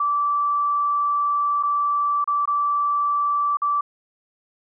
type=tone with dropouts; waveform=sine; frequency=1162 Hz; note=D6; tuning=19 cents flat; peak=-18 dBFS; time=0-3.81 s; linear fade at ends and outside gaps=5 ms; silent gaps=1.628-1.633 / 2.243-2.275 / 2.456-2.475 / 3.571-3.618 s; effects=none